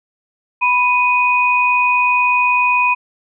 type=tone pair together; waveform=sine; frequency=987.8 / 2489 Hz; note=B5 / D#7; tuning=0 / 0 cents; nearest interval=octave + major third; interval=1600 cents; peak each=-14 dBFS; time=0.61-2.95 s; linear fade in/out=20 ms; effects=none